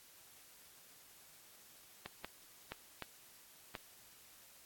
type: clicks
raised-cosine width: 0.3 ms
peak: -27 dBFS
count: 5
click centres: 2.06 / 2.246 / 2.72 / 3.023 / 3.752 s
effects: white hiss -61 dBFS RMS until 4.65 s + AAC 64 kbps